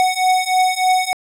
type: beating tone pair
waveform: square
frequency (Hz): 740 / 743.3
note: F#5 / F#5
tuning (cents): 0 / +8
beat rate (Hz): 3.3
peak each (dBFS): -18 / -17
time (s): 0-1.13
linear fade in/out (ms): 0
effects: low-pass 12000 Hz 12 dB/octave